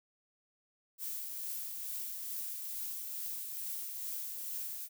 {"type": "noise with tremolo", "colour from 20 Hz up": "violet", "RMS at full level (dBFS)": -39, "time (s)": [0.98, 4.89], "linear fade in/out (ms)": 50, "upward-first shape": "triangle", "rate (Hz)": 2.3, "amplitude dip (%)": 35, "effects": []}